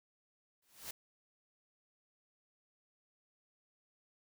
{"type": "noise with exponential growth", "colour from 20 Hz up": "white", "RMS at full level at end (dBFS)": -41, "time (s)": [0.62, 0.91], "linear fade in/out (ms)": 5, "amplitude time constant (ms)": 63, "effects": []}